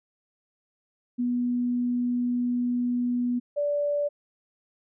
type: tone pair in turn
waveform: sine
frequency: 244.4 / 581.3 Hz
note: B3 / D5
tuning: -18 / -18 cents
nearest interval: octave + minor third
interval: 1500 cents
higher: second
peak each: -23 dBFS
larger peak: neither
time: 1.18-3.4 / 3.56-4.09 s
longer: first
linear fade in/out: 20 ms
effects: none